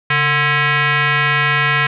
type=tone with frequency modulation; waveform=sine; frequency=140 Hz; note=C#3; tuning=18 cents sharp; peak=-12 dBFS; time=0.1-1.87 s; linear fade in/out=5 ms; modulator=594 Hz; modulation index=4.2; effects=none